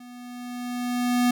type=tone with level ramp; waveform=square; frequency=245.3 Hz; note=B3; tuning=12 cents flat; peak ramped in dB=-43 to -18 dBFS; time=0-1.31 s; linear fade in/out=5 ms; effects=none